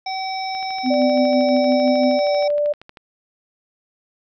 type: harmonic tone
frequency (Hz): 763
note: G5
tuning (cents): -47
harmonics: 1 / 3 / 5 / 7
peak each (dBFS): -24 / -32 / -37 / -31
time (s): 0.06-2.48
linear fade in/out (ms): 5
type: click train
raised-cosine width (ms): 0.3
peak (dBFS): -24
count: 32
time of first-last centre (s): 0.55-2.972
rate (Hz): 12.8
type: tone with tremolo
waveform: sine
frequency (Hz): 254.8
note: C4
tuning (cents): -46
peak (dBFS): -15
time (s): 0.83-2.2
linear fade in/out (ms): 50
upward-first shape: sine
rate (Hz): 5.9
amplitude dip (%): 50
type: tone with vibrato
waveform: sine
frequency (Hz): 587.3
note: D5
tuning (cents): 0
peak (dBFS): -16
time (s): 0.9-2.73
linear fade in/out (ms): 10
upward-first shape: triangle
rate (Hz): 1.2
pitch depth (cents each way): 10
effects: none